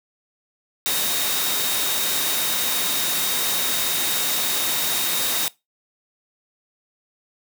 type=tone in noise; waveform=sine; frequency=3728 Hz; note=A#7; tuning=1 cent flat; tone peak=-27 dBFS; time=0.86-5.48 s; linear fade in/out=0 ms; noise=white; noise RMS=-23 dBFS; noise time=0.86-5.48 s; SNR=-7 dB; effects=noise-tail reverb RT60 0.2 s tail -20 dB re dry + high-pass 150 Hz 12 dB/octave

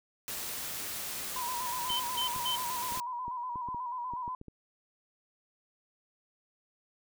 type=noise; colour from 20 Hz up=white; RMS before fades=-38 dBFS; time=0.28-3 s; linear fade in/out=0 ms
type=tone with vibrato; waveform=sine; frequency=984 Hz; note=B5; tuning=7 cents flat; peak=-34 dBFS; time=1.36-4.35 s; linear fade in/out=2 ms; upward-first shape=square; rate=8.2 Hz; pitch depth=50 cents each way
type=tone bursts; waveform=sine; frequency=3081 Hz; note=G7; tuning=31 cents flat; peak=-30 dBFS; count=3; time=1.89-2.56 s; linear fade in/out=10 ms; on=110 ms; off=170 ms
type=clicks; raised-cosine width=3 ms; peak=-33 dBFS; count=12; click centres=1.904 / 2.363 / 2.922 / 2.974 / 3.281 / 3.558 / 3.687 / 3.746 / 4.136 / 4.279 / 4.414 / 4.483 s
effects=none

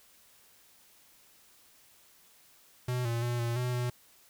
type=tone with pitch steps; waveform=square; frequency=124.7 / 117 / 120.7 / 117.7 / 124.4 / 123 Hz; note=B2 / A#2 / B2 / A#2 / B2 / B2; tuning=+17 / +7 / -39 / +17 / +13 / -7 cents; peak=-30 dBFS; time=2.88-3.9 s; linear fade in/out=5 ms; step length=170 ms; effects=white hiss -61 dBFS RMS until 4.29 s

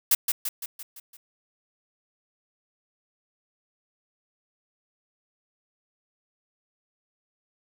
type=noise with echo; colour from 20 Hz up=blue; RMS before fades=-19 dBFS; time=0.11-0.15 s; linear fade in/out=5 ms; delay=170 ms; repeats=6; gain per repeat=-5 dB; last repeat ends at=1.17 s; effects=none

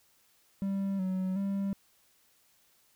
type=tone with pitch steps; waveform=triangle; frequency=195.8 / 186.9 / 197.1 Hz; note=G3 / F#3 / G3; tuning=-2 / +18 / +10 cents; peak=-27 dBFS; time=0.62-1.73 s; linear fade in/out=0 ms; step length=370 ms; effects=white hiss -67 dBFS RMS until 2.95 s

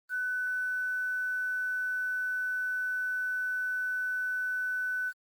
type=tone with quantisation; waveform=sine; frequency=1500 Hz; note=F#6; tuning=23 cents sharp; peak=-29 dBFS; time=0.09-5.13 s; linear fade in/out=50 ms; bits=9; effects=Opus 32 kbps

